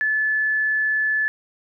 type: tone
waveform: sine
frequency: 1732 Hz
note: A6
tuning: 28 cents flat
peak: -18 dBFS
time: 0.01-1.28 s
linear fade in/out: 0 ms
effects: none